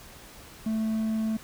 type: tone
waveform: triangle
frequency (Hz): 220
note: A3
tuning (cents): 0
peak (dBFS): -23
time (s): 0.66-1.37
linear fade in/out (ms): 5
effects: pink hiss -48 dBFS RMS until 1.43 s